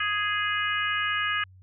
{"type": "harmonic tone", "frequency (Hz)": 415.3, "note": "G#4", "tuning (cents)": 0, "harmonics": [3, 4, 5, 6, 7], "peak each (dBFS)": [-30, -28, -33, -34, -32], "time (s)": [0, 1.44], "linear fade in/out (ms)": 5, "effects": ["added 93 Hz sine -49 dBFS peak until 1.62 s"]}